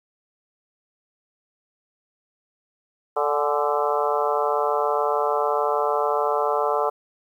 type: harmonic tone with a mistuned harmonic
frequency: 146.83 Hz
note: D3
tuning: in tune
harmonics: 3 / 4 / 5 / 6 / 7 / 8 / 9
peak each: -25 / -26 / -27 / -28 / -28 / -29 / -30 dBFS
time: 3.16-6.9 s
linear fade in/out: 10 ms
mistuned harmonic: 6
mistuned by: -57 cents
effects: 9-bit